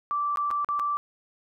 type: tone with dropouts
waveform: sine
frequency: 1167 Hz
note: D6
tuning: 11 cents flat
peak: -24 dBFS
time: 0.11-0.97 s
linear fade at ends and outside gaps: 0 ms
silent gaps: 0.359-0.372 / 0.505-0.512 / 0.646-0.688 / 0.793-0.797 s
effects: none